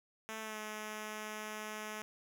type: tone with pitch glide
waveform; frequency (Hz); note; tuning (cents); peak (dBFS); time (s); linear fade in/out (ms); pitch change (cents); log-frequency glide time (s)
5% pulse; 220 to 214.2; A3 to A3; 0 to -46; -30; 0.29-2.02; 0; -46; 0.4-0.58
effects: none